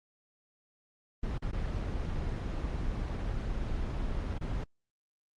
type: noise with dropouts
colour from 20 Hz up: brown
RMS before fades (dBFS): -33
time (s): 1.23-4.64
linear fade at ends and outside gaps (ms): 5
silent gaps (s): 1.383-1.421 / 1.514-1.529 / 4.383-4.41
effects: low-pass 5000 Hz 12 dB/octave + Opus 24 kbps